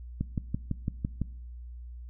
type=click train; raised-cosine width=5 ms; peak=-16 dBFS; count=7; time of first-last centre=0.21-1.217 s; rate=5.96 Hz; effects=noise-tail reverb RT60 0.7 s tail -21 dB re dry + added 60 Hz sine -40 dBFS peak until 2.09 s